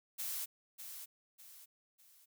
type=noise with echo; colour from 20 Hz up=blue; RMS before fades=-40 dBFS; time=0.18-0.46 s; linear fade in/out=20 ms; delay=600 ms; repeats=3; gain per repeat=-8 dB; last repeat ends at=2.26 s; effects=none